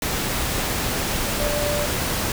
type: tone in noise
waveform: sine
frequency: 587.3 Hz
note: D5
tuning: in tune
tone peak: -24 dBFS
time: 1.4-1.86 s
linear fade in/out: 2 ms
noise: pink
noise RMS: -24 dBFS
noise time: 0.02-2.32 s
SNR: -3 dB
effects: none

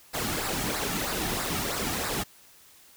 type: noise with flanger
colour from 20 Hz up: pink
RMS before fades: -30 dBFS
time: 0.13-2.24 s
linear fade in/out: 20 ms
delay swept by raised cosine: 0.31 to 2.01 ms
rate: 3.1 Hz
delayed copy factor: -0.6
effects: white hiss -55 dBFS RMS until 2.96 s

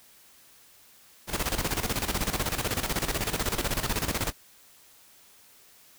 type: noise with tremolo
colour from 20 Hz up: pink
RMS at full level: -27 dBFS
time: 1.27-4.33 s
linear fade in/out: 50 ms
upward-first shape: square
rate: 16 Hz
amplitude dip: 70%
effects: white hiss -56 dBFS RMS until 5.98 s

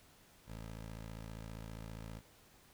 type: tone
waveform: 15% pulse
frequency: 55 Hz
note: A1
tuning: in tune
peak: -39 dBFS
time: 0.46-2.22 s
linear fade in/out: 50 ms
effects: pink hiss -64 dBFS RMS until 2.73 s

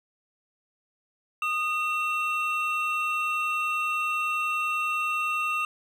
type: tone pair together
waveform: triangle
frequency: 1236 / 2705 Hz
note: D#6 / E7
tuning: -12 / +44 cents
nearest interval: octave + major second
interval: 1356 cents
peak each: -26 dBFS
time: 1.42-5.65 s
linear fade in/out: 2 ms
effects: none

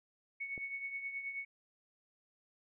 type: tone with tremolo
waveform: sine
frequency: 2217 Hz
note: C#7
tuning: in tune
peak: -36 dBFS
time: 0.4-1.45 s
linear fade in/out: 10 ms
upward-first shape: triangle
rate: 9.4 Hz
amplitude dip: 65%
type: click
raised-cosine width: 2 ms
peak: -35 dBFS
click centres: 0.578 s
effects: none

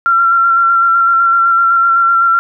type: tone with vibrato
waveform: sine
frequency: 1365 Hz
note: F6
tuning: 40 cents flat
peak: -7 dBFS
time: 0.06-2.39 s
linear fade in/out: 0 ms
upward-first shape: square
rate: 7.9 Hz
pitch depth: 17 cents each way
effects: none

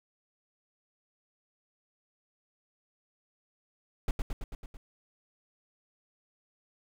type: noise with echo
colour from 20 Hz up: brown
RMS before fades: -27 dBFS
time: 4.08-4.11 s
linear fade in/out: 2 ms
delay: 110 ms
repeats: 6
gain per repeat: -3 dB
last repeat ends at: 4.77 s
effects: none

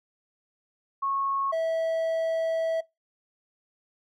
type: tone pair in turn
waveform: sine / triangle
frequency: 1097 / 652.3 Hz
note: C#6 / E5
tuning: -18 / -18 cents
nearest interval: major sixth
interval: 900 cents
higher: first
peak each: -25 / -22 dBFS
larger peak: second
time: 1.02-1.52 / 1.52-2.81 s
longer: second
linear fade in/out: 10 ms
effects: noise-tail reverb RT60 0.2 s tail -22 dB re dry

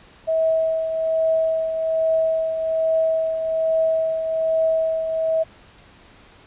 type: tone with tremolo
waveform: sine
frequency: 645 Hz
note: E5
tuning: 38 cents flat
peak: -15 dBFS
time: 0.27-5.44 s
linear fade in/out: 20 ms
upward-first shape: triangle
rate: 1.2 Hz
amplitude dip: 55%
effects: pink hiss -49 dBFS RMS until 6.46 s + resampled to 8000 Hz

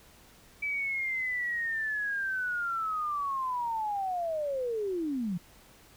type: linear sweep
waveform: sine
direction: down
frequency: 2313 to 164.81 Hz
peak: -29 dBFS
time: 0.62-5.38 s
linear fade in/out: 10 ms
effects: pink hiss -57 dBFS RMS until 5.96 s

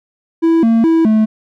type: tone with pitch steps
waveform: triangle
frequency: 329.4 / 227.7 / 326.9 / 217.5 Hz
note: E4 / A#3 / E4 / A3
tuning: -1 / -40 / -14 / -20 cents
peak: -6 dBFS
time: 0.42-1.26 s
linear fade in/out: 20 ms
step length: 210 ms
effects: none

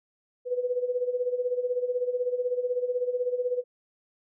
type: tone with tremolo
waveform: sine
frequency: 495.5 Hz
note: B4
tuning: 6 cents sharp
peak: -22 dBFS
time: 0.45-3.64 s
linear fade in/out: 50 ms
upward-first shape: sine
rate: 16 Hz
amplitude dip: 75%
effects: none

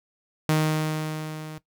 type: tone with level ramp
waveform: sawtooth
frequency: 155.5 Hz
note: D#3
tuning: 1 cent flat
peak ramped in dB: -14 to -32 dBFS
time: 0.49-1.58 s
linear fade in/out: 0 ms
effects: noise-tail reverb RT60 0.1 s tail -17 dB re dry

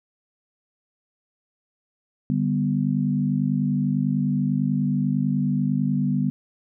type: chord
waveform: sine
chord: G major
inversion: second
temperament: equal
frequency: 146.83 / 196 / 246.9 Hz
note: D3 / G3 / B3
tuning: 0 / 0 / 0 cents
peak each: -24 dBFS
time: 2.3-6.3 s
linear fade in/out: 0 ms
effects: none

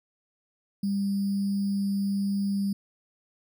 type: tone with sample-and-hold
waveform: sine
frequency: 198.7 Hz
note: G3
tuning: 24 cents sharp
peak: -24 dBFS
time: 0.83-2.73 s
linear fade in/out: 5 ms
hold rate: 4900 Hz
effects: none

